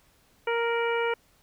harmonic tone with a mistuned harmonic, 466.2 Hz, A#4, in tune, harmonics 1 / 2 / 3 / 4 / 5 / 6, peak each -26 / -31 / -33 / -38 / -34 / -40 dBFS, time 0.47-1.14 s, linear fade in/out 5 ms, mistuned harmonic 6, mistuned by +62 cents, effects pink hiss -63 dBFS RMS until 1.42 s

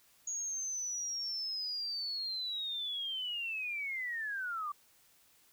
sine linear sweep, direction down, 6700 to 1148 Hz, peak -35 dBFS, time 0.27-4.72 s, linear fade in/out 5 ms, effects white hiss -66 dBFS RMS until 5.52 s

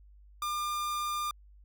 45% pulse tone, 1201 Hz, D6, 38 cents sharp, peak -31 dBFS, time 0.42-1.31 s, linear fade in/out 2 ms, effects added 50 Hz sine -53 dBFS peak until 1.64 s

